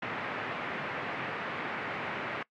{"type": "band-pass noise", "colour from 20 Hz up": "white", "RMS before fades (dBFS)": -36, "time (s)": [0.02, 2.43], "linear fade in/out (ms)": 5, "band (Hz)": [110, 2200], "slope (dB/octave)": 24, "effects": ["noise-tail reverb RT60 0.1 s tail -22 dB re dry", "MP3 96 kbps"]}